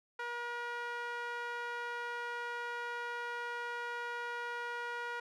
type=tone with band-pass filter; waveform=sawtooth; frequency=478.1 Hz; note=A#4; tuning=44 cents sharp; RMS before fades=-40 dBFS; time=0.19-5.2 s; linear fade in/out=5 ms; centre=1400 Hz; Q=1.8; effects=none